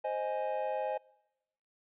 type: chord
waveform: triangle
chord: Ab major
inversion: first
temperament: equal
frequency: 523.3 / 622.3 / 830.6 Hz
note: C5 / Eb5 / Ab5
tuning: 0 / 0 / 0 cents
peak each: -34 dBFS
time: 0.04-0.98 s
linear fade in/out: 10 ms
effects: noise-tail reverb RT60 1.0 s tail -26 dB re dry + resampled to 8000 Hz